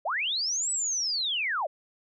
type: linear two-way sweep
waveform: sine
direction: up then down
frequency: 523.3 to 8000 to 523.3 Hz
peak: -26 dBFS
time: 0.05-1.67 s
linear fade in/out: 10 ms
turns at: 0.71 s
effects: none